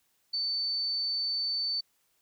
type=tone; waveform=sine; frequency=4530 Hz; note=C#8; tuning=37 cents sharp; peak=-28 dBFS; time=0.33-1.81 s; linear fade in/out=10 ms; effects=white hiss -72 dBFS RMS until 2.21 s